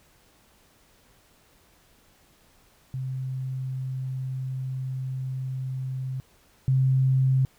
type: tone pair in turn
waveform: sine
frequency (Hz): 130.81 / 131.8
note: C3 / C3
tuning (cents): 0 / +13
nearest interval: unison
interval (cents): 13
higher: second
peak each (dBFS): -28 / -18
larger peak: second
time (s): 2.94-6.2 / 6.68-7.45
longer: first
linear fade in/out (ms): 0
effects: pink hiss -60 dBFS RMS until 7.58 s